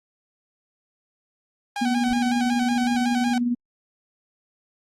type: tone with vibrato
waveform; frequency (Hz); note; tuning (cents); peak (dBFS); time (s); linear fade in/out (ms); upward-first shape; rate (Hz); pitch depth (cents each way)
sawtooth; 784; G5; 0; -22; 1.76-3.38; 2; square; 5.4; 61
type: tone with tremolo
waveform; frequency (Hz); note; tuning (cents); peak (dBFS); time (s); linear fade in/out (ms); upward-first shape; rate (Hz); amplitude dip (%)
sine; 241.5; B3; -39; -18; 1.81-3.55; 10; sine; 20; 45
type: noise with exponential growth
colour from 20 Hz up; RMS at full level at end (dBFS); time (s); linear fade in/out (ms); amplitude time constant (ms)
brown; -35; 1.96-2.13; 0; 35
effects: low-pass 8000 Hz 12 dB/octave + Opus 32 kbps